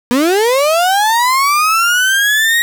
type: linear sweep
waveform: 35% pulse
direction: up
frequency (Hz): 233.8 to 1898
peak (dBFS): -8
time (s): 0.11-2.62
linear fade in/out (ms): 0
effects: none